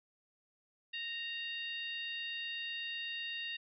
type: harmonic tone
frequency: 928 Hz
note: A#5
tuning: 8 cents flat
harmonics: 2 / 3 / 4 / 5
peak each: -44 / -41 / -44 / -55 dBFS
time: 0.93-3.57 s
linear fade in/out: 10 ms
effects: none